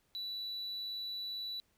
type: tone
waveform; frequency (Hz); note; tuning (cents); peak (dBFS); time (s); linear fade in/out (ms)
triangle; 3951; B7; 0; -36; 0.15-1.6; 0
effects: tanh soft clip ceiling -32 dBFS + pink hiss -74 dBFS RMS until 1.77 s